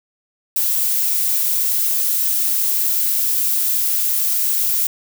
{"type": "noise", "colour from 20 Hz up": "violet", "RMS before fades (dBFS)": -18, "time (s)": [0.56, 4.87], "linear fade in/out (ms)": 2, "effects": []}